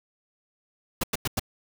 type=noise bursts; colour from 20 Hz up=pink; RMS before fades=-26 dBFS; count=4; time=1.01-1.396 s; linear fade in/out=5 ms; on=26 ms; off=94 ms; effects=none